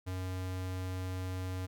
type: tone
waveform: square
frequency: 92.5 Hz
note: F#2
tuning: in tune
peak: -36 dBFS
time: 0.06-1.67 s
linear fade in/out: 20 ms
effects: none